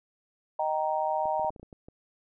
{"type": "chord", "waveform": "sine", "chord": "Eb major", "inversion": "none", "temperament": "just", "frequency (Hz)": [622.3, 777.8, 933.4], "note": ["Eb5", "G5", "Bb5"], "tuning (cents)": [0, -14, 2], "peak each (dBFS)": -30, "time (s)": [0.59, 1.5], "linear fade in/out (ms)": 5}
{"type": "clicks", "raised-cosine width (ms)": 2, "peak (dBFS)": -33, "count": 9, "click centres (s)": [1.256, 1.396, 1.447, 1.504, 1.562, 1.597, 1.63, 1.728, 1.885]}
{"effects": []}